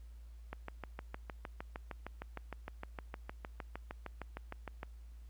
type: click train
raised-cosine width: 0.5 ms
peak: -27 dBFS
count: 29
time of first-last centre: 0.53-4.831 s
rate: 6.51 Hz
effects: added 57 Hz sine -49 dBFS peak until 5.29 s + pink hiss -72 dBFS RMS until 5.29 s